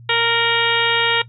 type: harmonic tone with a mistuned harmonic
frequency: 464.5 Hz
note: A#4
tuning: 6 cents flat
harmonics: 1 / 2 / 3 / 4 / 5 / 6 / 7 / 8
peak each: -23 / -23 / -23 / -23 / -23 / -23 / -23 / -23 dBFS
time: 0.09-1.22 s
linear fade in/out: 5 ms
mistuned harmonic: 6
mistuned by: +45 cents
effects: noise-tail reverb RT60 0.1 s tail -18 dB re dry + added 118 Hz sine -38 dBFS peak until 1.28 s